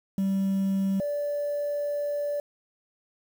sine tone pair in turn, 194 / 581.3 Hz, G3 / D5, -18 / -18 cents, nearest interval octave + perfect fifth, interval 1900 cents, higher second, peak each -20 / -25 dBFS, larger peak first, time 0.18-1 / 1-2.4 s, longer second, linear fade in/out 2 ms, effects tanh soft clip ceiling -22 dBFS + 8-bit

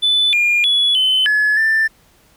triangle tone with pitch steps, 3493 / 2414 / 3397 / 3045 / 1705 / 1776 Hz, A7 / D7 / G#7 / F#7 / G#6 / A6, -13 / +47 / +38 / +49 / +45 / +16 cents, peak -9 dBFS, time 0.02-1.88 s, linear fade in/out 20 ms, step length 310 ms, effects tanh soft clip ceiling -8 dBFS + pink hiss -53 dBFS RMS until 2.36 s

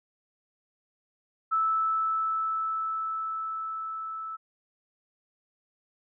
sine tone with level ramp, 1312 Hz, E6, 9 cents flat, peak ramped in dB -22 to -34 dBFS, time 1.51-4.37 s, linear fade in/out 20 ms, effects none

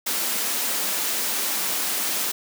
white high-pass noise, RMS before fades -25 dBFS, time 0.06-2.32 s, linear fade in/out 10 ms, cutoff 180 Hz, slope 48 dB/octave, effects none

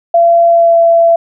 sine tone with pitch glide, 680 to 672.2 Hz, F5 to E5, -46 to +34 cents, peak -4 dBFS, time 0.14-1.16 s, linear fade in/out 5 ms, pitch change -20 cents, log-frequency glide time 0.47-0.77 s, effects none

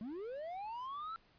triangle linear sweep, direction up, 203.8 to 1349 Hz, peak -39 dBFS, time 0.01-1.16 s, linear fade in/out 0 ms, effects pink hiss -68 dBFS RMS until 1.38 s + resampled to 11025 Hz

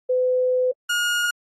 sine / 30% pulse tone pair in turn, 506 / 1431.2 Hz, B4 / F6, +42 / +42 cents, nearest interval octave + tritone, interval 1800 cents, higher second, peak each -17 dBFS, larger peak neither, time 0.09-0.72 / 0.89-1.31 s, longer first, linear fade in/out 10 ms, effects AAC 32 kbps

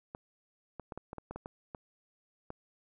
clicks, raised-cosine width 1 ms, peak -27 dBFS, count 11, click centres 0.149 / 0.797 / 0.922 / 0.976 / 1.131 / 1.183 / 1.31 / 1.36 / 1.459 / 1.748 / 2.504 s, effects none

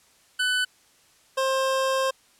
25% pulse tone pair in turn, 1500 / 530.3 Hz, F#6 / C5, +23 / +23 cents, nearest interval octave + tritone, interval 1800 cents, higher first, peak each -18 dBFS, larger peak neither, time 0.39-0.65 / 1.37-2.11 s, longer second, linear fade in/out 10 ms, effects white hiss -59 dBFS RMS until 2.39 s + low-pass 10000 Hz 12 dB/octave

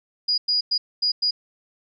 sine tone bursts at uneven times, 4895 Hz, D#8, 29 cents flat, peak -18 dBFS, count 5, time 0.28-0.38 / 0.48-0.61 / 0.71-0.78 / 1.02-1.12 / 1.22-1.31 s, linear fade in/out 10 ms, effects none

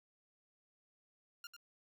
15% pulse tone with echo, 1401 Hz, F6, 5 cents sharp, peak -40 dBFS, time 1.44-1.47 s, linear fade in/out 2 ms, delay 95 ms, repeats 1, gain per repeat -6 dB, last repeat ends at 1.565 s, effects none

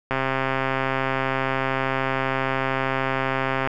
click train, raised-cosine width 0.5 ms, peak -8 dBFS, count 475, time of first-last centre 0.11-3.674 s, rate 133 Hz, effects none

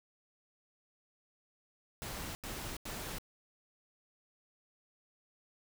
pink noise bursts, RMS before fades -42 dBFS, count 3, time 2.02-3.184 s, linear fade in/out 0 ms, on 330 ms, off 87 ms, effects none

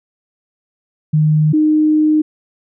sine tone pair in turn, 153.6 / 307.2 Hz, D#3 / D#4, -22 / -22 cents, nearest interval octave, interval 1200 cents, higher second, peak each -9 dBFS, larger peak neither, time 1.13-1.53 / 1.53-2.22 s, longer second, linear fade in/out 10 ms, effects none

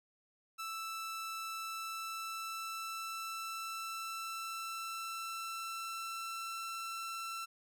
sawtooth tone with pitch glide, 1322 to 1341.2 Hz, E6 to E6, +5 to +30 cents, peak -36 dBFS, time 0.58-7.46 s, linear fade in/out 20 ms, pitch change +25 cents, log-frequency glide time 1.5-6.6 s, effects none

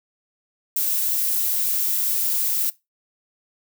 violet noise, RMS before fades -22 dBFS, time 0.76-2.7 s, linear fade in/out 5 ms, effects noise-tail reverb RT60 0.2 s tail -19 dB re dry

